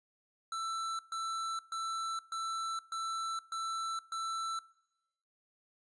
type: tone bursts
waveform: square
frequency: 1331 Hz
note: E6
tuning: 16 cents sharp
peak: -36 dBFS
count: 7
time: 0.52-4.59 s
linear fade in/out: 2 ms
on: 470 ms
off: 130 ms
effects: noise-tail reverb RT60 0.9 s tail -20 dB re dry + resampled to 22050 Hz